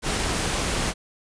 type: noise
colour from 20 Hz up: pink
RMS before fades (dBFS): -25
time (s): 0.02-0.94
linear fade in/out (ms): 50
effects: resampled to 22050 Hz